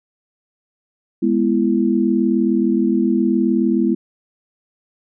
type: chord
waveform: sine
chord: E major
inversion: first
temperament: equal with one note detuned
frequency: 207.7 / 246.9 / 334 Hz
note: G#3 / B3 / E4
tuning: 0 / 0 / +23 cents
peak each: -18 dBFS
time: 1.22-3.95 s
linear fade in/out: 10 ms
effects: none